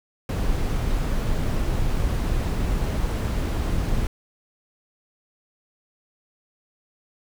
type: noise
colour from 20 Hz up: brown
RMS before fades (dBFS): -23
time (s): 0.29-4.07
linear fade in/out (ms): 2
effects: none